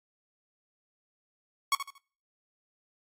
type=tone with echo; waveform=sawtooth; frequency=1108.7 Hz; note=C#6; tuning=in tune; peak=-19 dBFS; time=1.72-1.75 s; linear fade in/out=2 ms; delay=77 ms; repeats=3; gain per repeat=-10 dB; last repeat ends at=1.981 s; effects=noise-tail reverb RT60 0.5 s tail -26 dB re dry + AAC 48 kbps